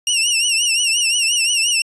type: tone with vibrato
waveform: 20% pulse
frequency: 2794 Hz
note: F7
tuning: in tune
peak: -9 dBFS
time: 0.07-1.82 s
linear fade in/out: 2 ms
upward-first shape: triangle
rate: 5.7 Hz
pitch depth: 120 cents each way
effects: resampled to 24000 Hz